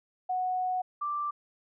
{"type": "tone pair in turn", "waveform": "sine", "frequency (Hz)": [737, 1176], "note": ["F#5", "D6"], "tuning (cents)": [-7, 2], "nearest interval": "minor sixth", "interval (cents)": 809, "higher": "second", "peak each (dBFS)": [-27, -29], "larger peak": "first", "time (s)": [[0.29, 0.82], [1.01, 1.31]], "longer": "first", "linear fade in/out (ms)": 10, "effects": []}